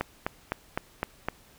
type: click train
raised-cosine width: 0.5 ms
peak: -12 dBFS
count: 6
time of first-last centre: 0.01-1.286 s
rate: 3.92 Hz
effects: pink hiss -57 dBFS RMS until 1.58 s